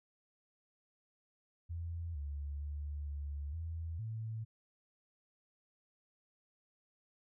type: tone with pitch steps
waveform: sine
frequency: 84.1 / 71.8 / 73.1 / 72 / 82.2 / 111.2 Hz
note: E2 / D2 / D2 / D2 / E2 / A2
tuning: +35 / -39 / -7 / -34 / -4 / +19 cents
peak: -38 dBFS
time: 1.69-4.45 s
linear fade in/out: 20 ms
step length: 460 ms
effects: none